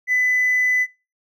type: tone with hard clipping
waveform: triangle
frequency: 2002 Hz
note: B6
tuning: 23 cents sharp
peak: -15 dBFS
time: 0.07-0.87 s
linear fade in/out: 50 ms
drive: 2 dB
effects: noise-tail reverb RT60 0.3 s tail -24 dB re dry